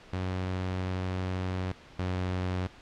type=tone pair in turn; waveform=sawtooth; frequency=92.5 / 91.65 Hz; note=F#2 / F#2; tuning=0 / -16 cents; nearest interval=unison; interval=16 cents; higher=first; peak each=-26 / -25 dBFS; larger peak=second; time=0.13-1.72 / 1.99-2.67 s; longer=first; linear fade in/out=0 ms; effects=pink hiss -52 dBFS RMS until 2.81 s + low-pass 4000 Hz 12 dB/octave